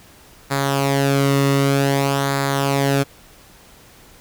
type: tone with flanger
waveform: sawtooth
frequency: 138.59 Hz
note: C#3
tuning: in tune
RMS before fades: -18 dBFS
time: 0.5-3.04 s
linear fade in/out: 20 ms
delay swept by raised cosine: 0.34 to 1.27 ms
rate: 0.53 Hz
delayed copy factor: -0.6
effects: pink hiss -47 dBFS RMS until 4.2 s